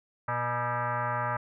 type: tone with frequency modulation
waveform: sine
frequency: 120 Hz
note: B2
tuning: 49 cents flat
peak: -27 dBFS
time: 0.28-1.37 s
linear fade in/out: 5 ms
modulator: 362 Hz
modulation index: 4.1
effects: none